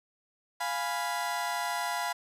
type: chord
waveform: 30% pulse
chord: F diminished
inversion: none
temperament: equal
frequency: 698.5 / 830.6 / 987.8 Hz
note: F5 / Ab5 / Cb6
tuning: 0 / 0 / 0 cents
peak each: -32 / -33 / -31 dBFS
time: 0.6-2.13 s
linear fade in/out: 10 ms
effects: resampled to 32000 Hz + 10-bit